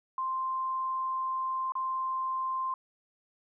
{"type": "tone with dropouts", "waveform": "sine", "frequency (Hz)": 1046.5, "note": "C6", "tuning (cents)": 0, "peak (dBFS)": -29, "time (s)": [0.18, 2.74], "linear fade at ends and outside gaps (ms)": 2, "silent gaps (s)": [1.721, 1.753], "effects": []}